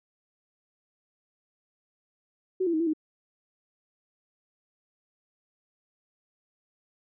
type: tone with pitch steps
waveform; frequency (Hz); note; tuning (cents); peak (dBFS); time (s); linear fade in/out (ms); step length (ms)
sine; 373.5 / 338.3 / 315 / 335.7 / 311.6; F#4 / E4 / D#4 / E4 / D#4; +16 / +45 / +21 / +32 / +3; -23; 2.6-2.935; 10; 67
effects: none